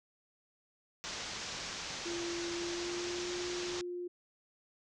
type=low-pass noise; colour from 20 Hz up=white; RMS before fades=-42 dBFS; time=1.04-3.81 s; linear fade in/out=0 ms; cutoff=6700 Hz; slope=48 dB/octave
type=tone with pitch glide; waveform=sine; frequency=343.3 to 354.2 Hz; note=F4 to F4; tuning=-30 to +24 cents; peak=-37 dBFS; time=2.05-4.08 s; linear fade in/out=10 ms; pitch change=+54 cents; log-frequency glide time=2.5-3.31 s
effects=none